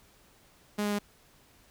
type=tone with pitch steps; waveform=sawtooth; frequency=207.7 / 206.4 / 205.1 Hz; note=G#3 / G#3 / G#3; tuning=0 / -10 / -21 cents; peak=-24 dBFS; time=0.78-0.99 s; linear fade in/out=10 ms; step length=70 ms; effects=pink hiss -61 dBFS RMS until 1.7 s